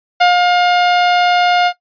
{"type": "tone with ADSR envelope", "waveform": "sawtooth", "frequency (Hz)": 711, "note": "F5", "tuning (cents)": 31, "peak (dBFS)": -3, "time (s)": [0.2, 1.73], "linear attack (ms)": 14, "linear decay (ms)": 140, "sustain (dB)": -3, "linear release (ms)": 63, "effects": ["noise-tail reverb RT60 0.1 s tail -17 dB re dry", "resampled to 11025 Hz"]}